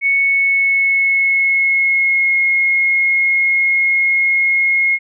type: tone with pitch glide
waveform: sine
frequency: 2214 to 2157 Hz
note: C#7 to C#7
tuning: -3 to -48 cents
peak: -11 dBFS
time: 0.01-4.99 s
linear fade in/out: 50 ms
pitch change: -45 cents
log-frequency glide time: 0.15-2.38 s
effects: none